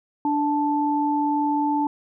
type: tone pair together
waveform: sine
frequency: 293.6 / 877.3 Hz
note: D4 / A5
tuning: 0 / -5 cents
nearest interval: octave + perfect fifth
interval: 1895 cents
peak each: -22 dBFS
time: 0.25-1.87 s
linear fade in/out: 2 ms
effects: none